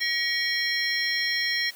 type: tone cluster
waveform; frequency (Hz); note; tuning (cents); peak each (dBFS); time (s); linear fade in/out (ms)
sine; 1899 / 2246 / 3258 / 4157 / 5500; A#6 / C#7 / G#7 / C8 / F8; +32 / +22 / -34 / -12 / -27; -27 / -32 / -33 / -31 / -30; 0-1.71; 20
effects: white hiss -48 dBFS RMS until 1.75 s + high-pass 200 Hz 12 dB/octave